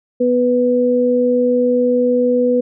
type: tone pair together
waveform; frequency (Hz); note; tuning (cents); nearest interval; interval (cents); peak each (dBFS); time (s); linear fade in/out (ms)
sine; 246.9 / 493.9; B3 / B4; 0 / 0; octave; 1200; -16 / -13; 0.2-2.61; 10
effects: none